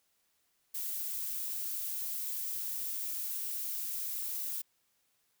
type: noise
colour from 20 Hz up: violet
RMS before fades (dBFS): -37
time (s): 0.74-4.62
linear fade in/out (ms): 10
effects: white hiss -75 dBFS RMS until 5.4 s